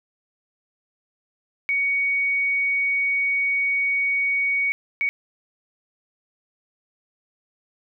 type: tone bursts at uneven times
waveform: sine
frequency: 2240 Hz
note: C#7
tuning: 18 cents sharp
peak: -19 dBFS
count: 2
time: 1.69-4.72 / 5.01-5.09 s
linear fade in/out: 0 ms
effects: none